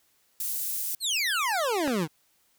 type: high-pass noise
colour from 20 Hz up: pink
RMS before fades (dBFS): -31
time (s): 0.4-0.95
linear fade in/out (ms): 2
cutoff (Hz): 12000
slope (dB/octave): 12
type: exponential sweep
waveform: 25% pulse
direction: down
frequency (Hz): 4464 to 144.6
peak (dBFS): -21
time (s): 1-2.08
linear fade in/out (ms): 50
type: click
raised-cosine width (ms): 0.5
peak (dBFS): -16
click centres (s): 1.877
effects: white hiss -67 dBFS RMS until 2.58 s